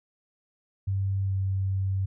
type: tone with pitch glide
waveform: sine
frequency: 97.3 to 96.13 Hz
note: G2 to G2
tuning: -12 to -33 cents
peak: -24 dBFS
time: 0.87-2.06 s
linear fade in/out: 10 ms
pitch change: -21 cents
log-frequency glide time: 1.25-1.33 s
effects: none